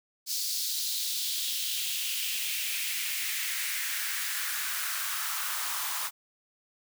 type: noise with high-pass filter sweep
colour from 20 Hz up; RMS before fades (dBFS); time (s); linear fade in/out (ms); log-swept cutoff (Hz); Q
white; -32; 0.26-6.11; 50; 4800 to 990; 2.6
effects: none